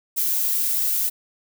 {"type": "noise", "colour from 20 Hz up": "violet", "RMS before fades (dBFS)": -22, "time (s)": [0.16, 1.1], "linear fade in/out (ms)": 20, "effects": []}